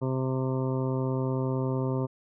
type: harmonic tone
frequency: 130.81 Hz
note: C3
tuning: in tune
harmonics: 1 / 2 / 3 / 4 / 5 / 7 / 8 / 9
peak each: -28 / -32 / -33 / -36 / -42 / -41 / -44 / -47 dBFS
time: 0.01-2.07 s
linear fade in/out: 20 ms
effects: none